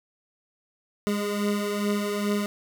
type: beating tone pair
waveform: 25% pulse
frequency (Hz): 204.9 / 207.3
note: G#3 / G#3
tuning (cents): -23 / -3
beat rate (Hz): 2.4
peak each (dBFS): -22 / -27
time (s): 1.07-2.46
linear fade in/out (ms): 0
effects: none